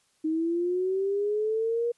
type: linear sweep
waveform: sine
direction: up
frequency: 311.1 to 477.8 Hz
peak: -24 dBFS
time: 0.24-1.92 s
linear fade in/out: 10 ms
effects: white hiss -68 dBFS RMS until 1.97 s + resampled to 24000 Hz